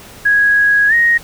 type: tone with pitch glide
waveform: sine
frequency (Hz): 1658 to 1871.8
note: G#6 to A#6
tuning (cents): -3 to +7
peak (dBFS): -8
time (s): 0.25-1.18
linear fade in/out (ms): 10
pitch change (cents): +210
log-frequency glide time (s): 0.88-0.94
effects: pink hiss -37 dBFS RMS until 1.23 s